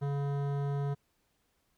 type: tone with hard clipping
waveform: sine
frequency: 141.3 Hz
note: C#3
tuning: 34 cents sharp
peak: -32 dBFS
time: 0.01-0.95 s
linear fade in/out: 20 ms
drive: 15 dB
effects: pink hiss -75 dBFS RMS until 1.77 s